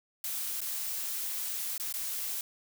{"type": "noise with dropouts", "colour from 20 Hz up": "blue", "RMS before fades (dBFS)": -35, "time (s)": [0.24, 2.41], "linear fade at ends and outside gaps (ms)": 2, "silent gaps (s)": [[0.606, 0.615], [1.779, 1.798], [1.926, 1.939]], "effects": []}